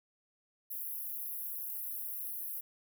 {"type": "high-pass noise", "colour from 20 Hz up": "pink", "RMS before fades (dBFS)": -40, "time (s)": [0.7, 2.61], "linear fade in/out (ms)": 10, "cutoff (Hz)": 11000, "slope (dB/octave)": 96, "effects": []}